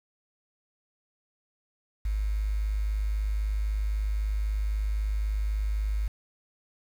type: tone with quantisation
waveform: sine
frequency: 51.91 Hz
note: G#1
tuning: in tune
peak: -25 dBFS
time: 2.05-6.08 s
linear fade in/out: 5 ms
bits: 8
effects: none